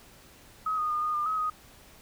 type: tone with pitch steps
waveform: sine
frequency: 1271 / 1233 / 1217 / 1229 / 1202 / 1274 / 1248 Hz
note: D#6 / D#6 / D#6 / D#6 / D6 / D#6 / D#6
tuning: +36 / -16 / -39 / -22 / +40 / +41 / +5 cents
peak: -26 dBFS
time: 0.66-1.5 s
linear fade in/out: 5 ms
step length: 120 ms
effects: pink hiss -54 dBFS RMS until 2.01 s